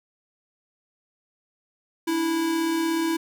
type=tone pair together; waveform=square; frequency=291.7 / 328.3 Hz; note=D4 / E4; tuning=-12 / -7 cents; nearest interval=major second; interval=205 cents; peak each=-34 / -23 dBFS; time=2.07-3.17 s; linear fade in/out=10 ms; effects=none